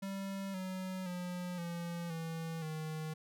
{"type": "tone with pitch steps", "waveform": "square", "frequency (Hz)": [195.1, 186.72, 178.7, 171.03, 163.68, 156.65], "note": ["G3", "F#3", "F3", "F3", "E3", "D#3"], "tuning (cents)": [-8, 16, 40, -36, -12, 12], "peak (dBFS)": -39, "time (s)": [0.02, 3.14], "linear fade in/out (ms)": 10, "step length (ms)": 520, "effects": []}